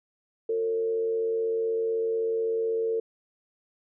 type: tone with frequency modulation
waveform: sine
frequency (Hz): 452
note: A4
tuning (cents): +47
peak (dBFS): -24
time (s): 0.49-3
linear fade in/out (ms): 5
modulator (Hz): 91.2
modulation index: 0.36
effects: none